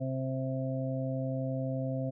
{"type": "harmonic tone", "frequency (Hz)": 131.7, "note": "C3", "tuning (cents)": 12, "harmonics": [1, 2, 4, 5], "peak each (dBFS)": [-33, -36, -38, -40], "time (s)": [0, 2.11], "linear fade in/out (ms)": 20, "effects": []}